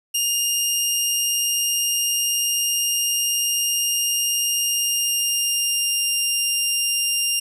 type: tone with pitch glide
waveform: 15% pulse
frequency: 2821 to 2798 Hz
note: F7 to F7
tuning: +17 to +3 cents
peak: -12 dBFS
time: 0.14-7.4 s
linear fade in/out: 10 ms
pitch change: -14 cents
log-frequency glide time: 4.6-6.09 s
effects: none